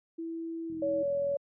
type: tone with pitch glide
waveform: sine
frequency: 329.6 to 321.3 Hz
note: E4 to E4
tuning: 0 to -44 cents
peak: -34 dBFS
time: 0.18-1.03 s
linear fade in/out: 10 ms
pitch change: -44 cents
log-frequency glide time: 0.67-0.76 s
type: click train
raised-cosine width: 5 ms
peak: -35 dBFS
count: 28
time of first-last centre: 0.7-1.338 s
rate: 42.3 Hz
type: tone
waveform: sine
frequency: 564 Hz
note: C#5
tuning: 30 cents sharp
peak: -27 dBFS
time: 0.82-1.37 s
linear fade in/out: 5 ms
effects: high-pass 150 Hz 12 dB/octave